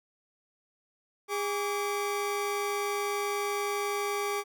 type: tone pair together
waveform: 30% pulse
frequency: 407.9 / 1152 Hz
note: G#4 / D6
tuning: -31 / -34 cents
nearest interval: octave + tritone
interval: 1797 cents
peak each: -28 / -31 dBFS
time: 1.28-4.44 s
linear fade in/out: 50 ms
effects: none